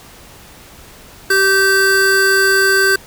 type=tone pair together; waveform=square; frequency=388 / 1552 Hz; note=G4 / G6; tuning=-18 / -18 cents; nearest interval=2 octaves; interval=2400 cents; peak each=-16 / -12 dBFS; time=1.3-2.96 s; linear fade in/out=5 ms; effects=pink hiss -40 dBFS RMS until 3.06 s